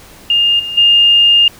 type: tone with level steps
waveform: sine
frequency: 2820 Hz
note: F7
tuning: 16 cents sharp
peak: -8 / -19 / -5 dBFS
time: 0.3-1.48 s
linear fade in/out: 2 ms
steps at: 0.59 / 0.77 s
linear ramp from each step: 10 ms
effects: pink hiss -39 dBFS RMS until 1.59 s